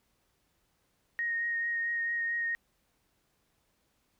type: tone with vibrato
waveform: sine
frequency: 1864.7 Hz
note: A#6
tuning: in tune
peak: -29 dBFS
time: 1.19-2.55 s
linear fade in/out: 0 ms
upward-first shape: triangle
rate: 4.5 Hz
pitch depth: 17 cents each way
effects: pink hiss -74 dBFS RMS until 4.19 s